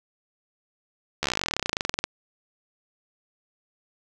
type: slowing click train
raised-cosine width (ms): 0.2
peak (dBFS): -7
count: 30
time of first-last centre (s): 1.23-2.04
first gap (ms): 13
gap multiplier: 1.05
effects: none